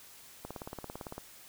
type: click train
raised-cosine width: 1 ms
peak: -26 dBFS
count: 14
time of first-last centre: 0.45-1.18 s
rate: 17.8 Hz
effects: white hiss -54 dBFS RMS until 1.48 s